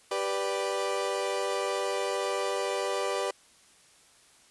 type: chord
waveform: 30% pulse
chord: G major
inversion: none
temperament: equal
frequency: 392 / 493.9 / 587.3 Hz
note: G4 / B4 / D5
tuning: 0 / 0 / 0 cents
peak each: -30 dBFS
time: 0.11-3.31 s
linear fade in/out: 5 ms
effects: white hiss -59 dBFS RMS until 4.5 s + resampled to 24000 Hz